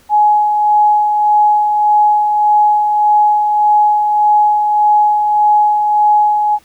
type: tone with tremolo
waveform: sine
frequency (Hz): 840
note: G#5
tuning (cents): +19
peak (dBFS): -6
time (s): 0.09-6.59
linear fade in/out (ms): 50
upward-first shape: sine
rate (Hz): 1.7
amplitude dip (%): 40
effects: pink hiss -49 dBFS RMS until 6.64 s